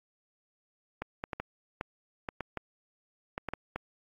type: clicks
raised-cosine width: 0.5 ms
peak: -19 dBFS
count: 12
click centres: 1.02 / 1.239 / 1.332 / 1.4 / 1.811 / 2.288 / 2.407 / 2.573 / 3.379 / 3.487 / 3.536 / 3.76 s
effects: AAC 64 kbps